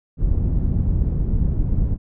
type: low-pass noise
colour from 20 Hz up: pink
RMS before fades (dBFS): -19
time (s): 0.17-1.98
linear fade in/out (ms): 50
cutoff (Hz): 150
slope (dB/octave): 12
effects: none